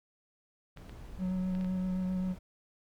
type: noise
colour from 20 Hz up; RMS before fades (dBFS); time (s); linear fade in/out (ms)
brown; -46; 0.76-2.39; 10
type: clicks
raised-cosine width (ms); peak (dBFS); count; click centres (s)
0.3; -34; 5; 0.773 / 0.895 / 1.551 / 1.611 / 1.646
type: tone with vibrato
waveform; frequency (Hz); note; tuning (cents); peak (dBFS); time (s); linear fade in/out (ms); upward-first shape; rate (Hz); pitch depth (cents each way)
triangle; 184.9; F#3; -1; -28; 1.18-2.36; 50; triangle; 7.7; 18
effects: none